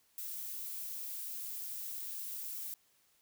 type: noise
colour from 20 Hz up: violet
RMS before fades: -42 dBFS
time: 0.18-2.74 s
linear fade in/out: 0 ms
effects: white hiss -71 dBFS RMS until 3.21 s